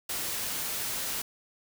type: noise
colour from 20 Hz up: white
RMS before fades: -33 dBFS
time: 0.09-1.22 s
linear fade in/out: 5 ms
effects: none